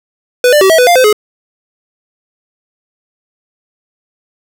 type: tone with pitch steps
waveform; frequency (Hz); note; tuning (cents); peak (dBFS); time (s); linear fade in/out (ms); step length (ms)
square; 495.5 / 593 / 382.9 / 646 / 497.4 / 699 / 513 / 422.4; B4 / D5 / G4 / E5 / B4 / F5 / C5 / G#4; +6 / +17 / -41 / -35 / +12 / +1 / -34 / +29; -5; 0.44-1.128; 2; 86
effects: none